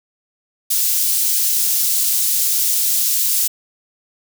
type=high-pass noise; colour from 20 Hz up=white; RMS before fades=-17 dBFS; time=0.7-3.48 s; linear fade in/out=10 ms; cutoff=5300 Hz; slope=12 dB/octave; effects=none